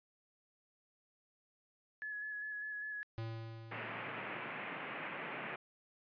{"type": "tone with vibrato", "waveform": "sine", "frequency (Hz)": 1698, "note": "G#6", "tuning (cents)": 38, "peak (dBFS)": -40, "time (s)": [2.02, 3.03], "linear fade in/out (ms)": 0, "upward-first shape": "square", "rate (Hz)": 5, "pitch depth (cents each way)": 17}
{"type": "tone with exponential decay", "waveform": "square", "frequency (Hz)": 113.1, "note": "A2", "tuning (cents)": 48, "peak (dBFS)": -39, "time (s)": [3.18, 4.98], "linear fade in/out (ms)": 0, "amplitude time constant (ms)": 390}
{"type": "band-pass noise", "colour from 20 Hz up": "white", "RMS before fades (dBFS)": -44, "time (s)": [3.71, 5.56], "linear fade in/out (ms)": 5, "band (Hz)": [130, 2600], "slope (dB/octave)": 48}
{"effects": ["resampled to 11025 Hz"]}